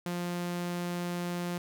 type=tone; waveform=sawtooth; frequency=175.4 Hz; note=F3; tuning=8 cents sharp; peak=-28 dBFS; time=0.06-1.58 s; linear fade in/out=2 ms; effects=none